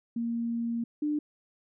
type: tone pair in turn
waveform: sine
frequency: 233.1 / 298.3 Hz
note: A#3 / D4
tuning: 0 / +27 cents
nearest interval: major third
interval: 427 cents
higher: second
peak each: -28 / -26 dBFS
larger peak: second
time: 0.16-0.84 / 1.02-1.19 s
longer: first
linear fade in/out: 5 ms
effects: none